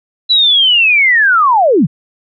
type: linear sweep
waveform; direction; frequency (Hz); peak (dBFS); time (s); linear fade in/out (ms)
sine; down; 3993 to 117.2; -6; 0.29-1.87; 20
effects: none